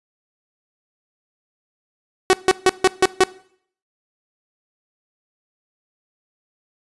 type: tone bursts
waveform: sawtooth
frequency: 374.7 Hz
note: F#4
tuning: 22 cents sharp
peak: -6 dBFS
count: 6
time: 2.3-3.236 s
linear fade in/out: 0 ms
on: 31 ms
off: 150 ms
effects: noise-tail reverb RT60 0.6 s tail -20 dB re dry + resampled to 24000 Hz